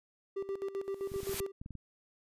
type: tone with tremolo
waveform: triangle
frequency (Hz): 392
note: G4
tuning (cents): 0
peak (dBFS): -31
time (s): 0.36-1.52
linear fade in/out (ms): 10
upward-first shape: square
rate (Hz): 7.7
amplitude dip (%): 75
type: noise with exponential growth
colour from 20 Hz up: white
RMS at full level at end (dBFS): -36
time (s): 0.84-1.4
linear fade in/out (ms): 0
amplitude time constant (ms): 120
type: clicks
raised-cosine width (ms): 5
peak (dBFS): -32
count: 10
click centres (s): 1.118 / 1.161 / 1.232 / 1.294 / 1.343 / 1.404 / 1.615 / 1.661 / 1.707 / 1.753
effects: resampled to 32000 Hz